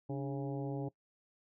harmonic tone with a mistuned harmonic, 137.1 Hz, C#3, 19 cents flat, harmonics 1 / 2 / 3 / 4 / 5 / 6 / 7, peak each -38 / -40 / -44 / -46 / -51 / -50 / -63 dBFS, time 0.09-0.89 s, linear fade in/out 10 ms, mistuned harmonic 2, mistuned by +90 cents, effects noise-tail reverb RT60 0.1 s tail -21 dB re dry

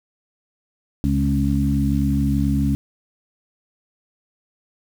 harmonic tone with a mistuned harmonic, 69.3 Hz, C#2, in tune, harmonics 1 / 2 / 3 / 4, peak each -22 / -22 / -22 / -22 dBFS, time 1.04-2.75 s, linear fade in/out 0 ms, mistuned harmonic 3, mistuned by +18 cents, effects 7-bit

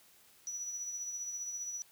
sine tone with tremolo, 5890 Hz, F#8, 9 cents flat, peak -35 dBFS, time 0.47-1.82 s, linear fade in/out 0 ms, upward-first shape sine, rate 15 Hz, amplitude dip 45%, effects tanh soft clip ceiling -32 dBFS + white hiss -63 dBFS RMS until 1.91 s

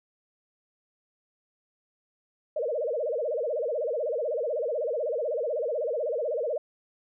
sine tone with vibrato, 537 Hz, C5, 45 cents sharp, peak -26 dBFS, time 2.56-6.58 s, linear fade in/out 5 ms, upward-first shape sine, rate 16 Hz, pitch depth 280 cents each way, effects none

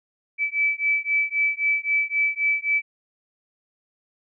sine beating tone pair, 2305 / 2308.8 Hz, D7 / D7, -33 / -30 cents, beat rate 3.8 Hz, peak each -23 dBFS, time 0.38-2.82 s, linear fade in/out 50 ms, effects none

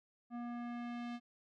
square tone with low-pass filter sweep, 239.2 Hz, A#3, 45 cents sharp, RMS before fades -43 dBFS, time 0.3-1.2 s, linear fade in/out 50 ms, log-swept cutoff 1100 to 3800 Hz, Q 1, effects none

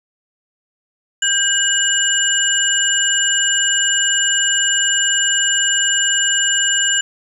sine tone cluster, 1591 / 2919 / 7190 Hz, G6 / F#7 / A8, +25 / -24 / +36 cents, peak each -18 dBFS, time 1.22-7.01 s, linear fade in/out 5 ms, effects 8-bit

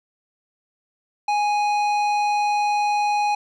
sine tone with tanh clipping, 830 Hz, G#5, 1 cent flat, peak -20 dBFS, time 1.28-3.35 s, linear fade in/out 5 ms, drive 13 dB, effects none

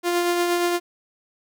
sawtooth tone with tremolo, 349.2 Hz, F4, in tune, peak -14 dBFS, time 0.03-0.8 s, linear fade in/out 50 ms, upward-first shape triangle, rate 8.5 Hz, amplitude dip 35%, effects none

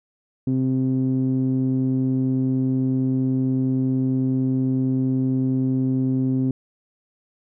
sawtooth tone with low-pass filter, 130.81 Hz, C3, in tune, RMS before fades -21 dBFS, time 0.47-6.51 s, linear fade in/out 2 ms, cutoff 280 Hz, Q 3.6, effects none

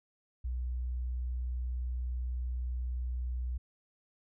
sine tone, 61.74 Hz, B1, in tune, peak -32 dBFS, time 0.44-3.58 s, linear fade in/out 10 ms, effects none

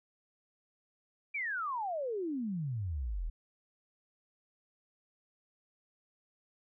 sine exponential sweep, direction down, 2400 to 36.39 Hz, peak -33 dBFS, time 1.34-3.3 s, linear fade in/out 10 ms, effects none

